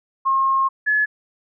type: tone pair in turn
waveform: sine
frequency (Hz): 1074 / 1707.8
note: C6 / G#6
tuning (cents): +45 / +48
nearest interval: minor sixth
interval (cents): 803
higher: second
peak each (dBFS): -15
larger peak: neither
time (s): 0.25-0.69 / 0.86-1.06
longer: first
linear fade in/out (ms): 20
effects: none